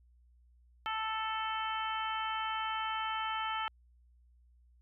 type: harmonic tone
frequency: 440 Hz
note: A4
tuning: in tune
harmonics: 2 / 3 / 4 / 5 / 6 / 7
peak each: -37 / -37 / -44 / -45 / -46 / -42 dBFS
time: 0.86-3.68 s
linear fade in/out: 0 ms
effects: added 60 Hz sine -61 dBFS peak until 4.81 s